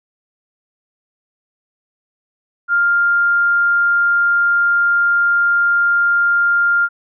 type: tone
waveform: sine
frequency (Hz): 1400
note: F6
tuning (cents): +4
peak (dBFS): -11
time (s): 2.68-6.89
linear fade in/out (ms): 50
effects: none